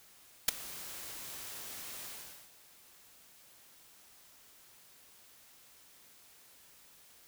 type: noise with ADSR envelope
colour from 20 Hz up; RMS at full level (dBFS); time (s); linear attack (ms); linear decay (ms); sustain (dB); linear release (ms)
white; -22; 0.48-2.52; 7; 8; -23; 460
effects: white hiss -60 dBFS RMS until 7.27 s